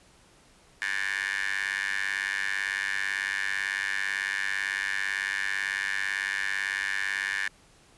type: tone with high-pass filter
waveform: 15% pulse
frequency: 98 Hz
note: G2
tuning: in tune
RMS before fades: -30 dBFS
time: 0.82-7.48 s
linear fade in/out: 0 ms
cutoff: 1800 Hz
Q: 8.7
effects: pink hiss -58 dBFS RMS until 7.97 s + resampled to 24000 Hz